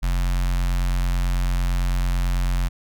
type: tone with notch filter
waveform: square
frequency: 44.51 Hz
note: F1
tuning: 34 cents sharp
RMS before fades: -21 dBFS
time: 0.02-2.69 s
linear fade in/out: 20 ms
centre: 400 Hz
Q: 0.59
effects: none